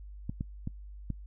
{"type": "clicks", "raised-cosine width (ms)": 5, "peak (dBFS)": -21, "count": 4, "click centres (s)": [0.295, 0.409, 0.674, 1.103], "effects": ["noise-tail reverb RT60 0.1 s tail -25 dB re dry", "added 50 Hz sine -43 dBFS peak until 1.26 s"]}